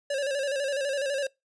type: tone with vibrato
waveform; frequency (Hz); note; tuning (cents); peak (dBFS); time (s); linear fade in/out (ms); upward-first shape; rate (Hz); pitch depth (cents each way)
square; 554.4; C#5; 0; -27; 0.1-1.27; 5; square; 12; 60
effects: noise-tail reverb RT60 0.2 s tail -24 dB re dry + resampled to 22050 Hz